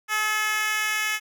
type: tone with high-pass filter sweep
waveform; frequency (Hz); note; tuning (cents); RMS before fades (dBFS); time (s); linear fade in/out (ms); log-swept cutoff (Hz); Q
10% pulse; 428.5; A4; -46; -25; 0.08-1.2; 50; 1300 to 2000; 1.3
effects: none